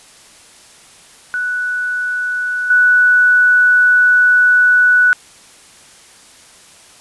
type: tone with level steps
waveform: sine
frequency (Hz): 1480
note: F#6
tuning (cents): 0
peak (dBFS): -16 / -7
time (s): 1.34-5.13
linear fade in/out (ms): 0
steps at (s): 2.7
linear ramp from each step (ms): 5
effects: white hiss -43 dBFS RMS until 7 s + resampled to 24000 Hz